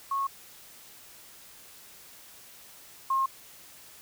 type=tone pair in turn; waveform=sine; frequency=1097 / 1070.7 Hz; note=C#6 / C6; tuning=-18 / +40 cents; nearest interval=unison; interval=42 cents; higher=first; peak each=-26 / -23 dBFS; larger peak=second; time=0.11-0.27 / 3.1-3.26 s; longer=neither; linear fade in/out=5 ms; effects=white hiss -51 dBFS RMS until 4.01 s